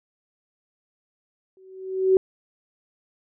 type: tone with exponential growth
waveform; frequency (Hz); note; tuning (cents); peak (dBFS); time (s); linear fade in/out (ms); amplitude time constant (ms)
sine; 378; F#4; +37; -11; 1.57-2.17; 1; 130
effects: none